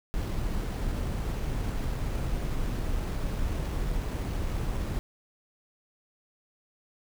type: noise with sample-and-hold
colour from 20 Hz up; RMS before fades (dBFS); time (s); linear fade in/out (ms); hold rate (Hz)
brown; -30; 0.14-4.99; 0; 8820
effects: none